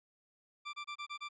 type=tone bursts; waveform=20% pulse; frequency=1177 Hz; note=D6; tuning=3 cents sharp; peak=-35 dBFS; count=6; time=0.65-1.289 s; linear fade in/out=20 ms; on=84 ms; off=27 ms; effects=resampled to 16000 Hz